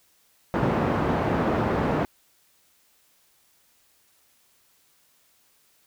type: band-pass noise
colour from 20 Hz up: pink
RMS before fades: -24 dBFS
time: 0.54-2.05 s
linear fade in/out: 0 ms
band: 120 to 1100 Hz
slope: 12 dB/octave
effects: white hiss -63 dBFS RMS until 5.86 s